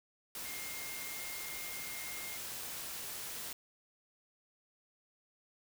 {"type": "tone in noise", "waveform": "sine", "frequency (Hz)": 2124, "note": "C7", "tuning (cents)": 25, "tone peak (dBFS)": -47, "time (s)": [0.45, 2.37], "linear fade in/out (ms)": 2, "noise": "white", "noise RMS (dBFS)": -43, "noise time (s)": [0.35, 3.53], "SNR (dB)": -7, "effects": []}